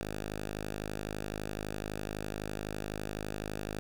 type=tone; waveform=5% pulse; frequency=51.91 Hz; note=G#1; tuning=in tune; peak=-25 dBFS; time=0.01-3.79 s; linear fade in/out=0 ms; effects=none